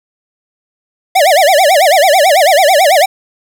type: tone with vibrato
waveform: square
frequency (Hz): 663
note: E5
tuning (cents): +10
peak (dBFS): -6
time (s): 1.15-3.06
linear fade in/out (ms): 10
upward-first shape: sine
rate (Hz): 9.1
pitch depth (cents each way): 280
effects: none